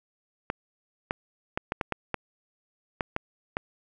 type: clicks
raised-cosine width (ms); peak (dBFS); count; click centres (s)
0.5; -12; 10; 0.501 / 1.109 / 1.575 / 1.721 / 1.812 / 1.923 / 2.143 / 3.008 / 3.164 / 3.569
effects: none